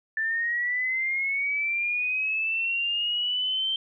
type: linear sweep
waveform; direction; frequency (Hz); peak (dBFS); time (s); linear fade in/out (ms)
sine; up; 1760 to 3136; -24; 0.17-3.76; 2
effects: none